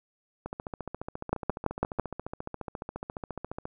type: two click trains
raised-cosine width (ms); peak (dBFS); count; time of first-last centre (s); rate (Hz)
1; -11 / -21; 5 / 47; 1.33-1.997 / 0.46-3.654; 6 / 14.4
effects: none